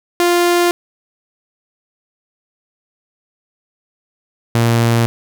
sawtooth tone pair in turn, 349.2 / 116.53 Hz, F4 / A#2, 0 / 0 cents, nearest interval octave + perfect fifth, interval 1900 cents, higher first, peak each -7 dBFS, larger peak neither, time 0.2-0.71 / 4.55-5.06 s, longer neither, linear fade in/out 0 ms, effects none

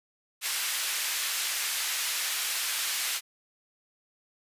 pink high-pass noise, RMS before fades -30 dBFS, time 0.41-3.21 s, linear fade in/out 50 ms, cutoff 2000 Hz, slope 12 dB/octave, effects resampled to 32000 Hz

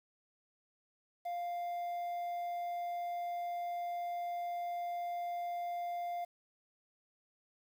triangle tone with quantisation, 699 Hz, F5, 1 cent sharp, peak -34 dBFS, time 1.25-6.25 s, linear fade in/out 10 ms, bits 10, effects none

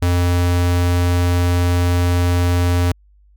square tone, 88.1 Hz, F2, 16 cents sharp, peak -14 dBFS, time 0.02-2.92 s, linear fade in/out 5 ms, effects added 50 Hz sine -48 dBFS peak until 3.36 s

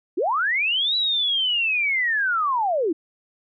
sine linear two-way sweep, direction up then down, 293.7 to 3959 to 293.7 Hz, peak -19 dBFS, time 0.17-2.93 s, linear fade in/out 10 ms, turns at 0.96 s, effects none

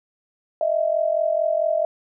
sine tone pair together, 622.3 / 666.8 Hz, D#5 / E5, 0 / +20 cents, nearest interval minor second, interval 120 cents, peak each -21 dBFS, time 0.61-1.85 s, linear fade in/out 2 ms, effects none

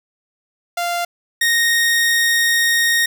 sawtooth tone pair in turn, 695 / 1860.5 Hz, F5 / A#6, -9 / -4 cents, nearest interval octave + perfect fourth, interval 1705 cents, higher second, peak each -15 / -10 dBFS, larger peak second, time 0.77-1.05 / 1.41-3.06 s, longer second, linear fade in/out 5 ms, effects none

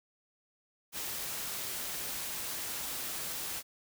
white noise, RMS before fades -38 dBFS, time 0.92-3.63 s, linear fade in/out 50 ms, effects none

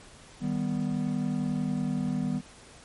triangle chord, Eb augmented, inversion none, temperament equal, 155.56 / 196 / 246.9 Hz, Eb3 / G3 / B3, 0 / 0 / 0 cents, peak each -30 / -29 / -28 dBFS, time 0.4-2.42 s, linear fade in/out 50 ms, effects pink hiss -51 dBFS RMS until 2.84 s + MP3 48 kbps

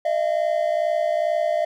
triangle tone pair together, 615.7 / 678 Hz, D#5 / E5, -18 / +49 cents, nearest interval major second, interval 167 cents, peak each -20 dBFS, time 0.05-1.65 s, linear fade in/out 5 ms, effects none

